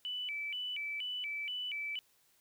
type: tone with vibrato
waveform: sine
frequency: 2627 Hz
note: E7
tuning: 7 cents flat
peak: -36 dBFS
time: 0.05-1.99 s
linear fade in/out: 0 ms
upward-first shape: square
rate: 2.1 Hz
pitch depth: 220 cents each way
effects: white hiss -70 dBFS RMS until 2.4 s